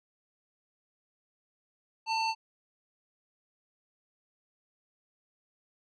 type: tone with low-pass filter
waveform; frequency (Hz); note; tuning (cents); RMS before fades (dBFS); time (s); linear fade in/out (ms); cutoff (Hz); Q
square; 894; A5; +27; -30; 2.06-2.35; 50; 4300; 2.4
effects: none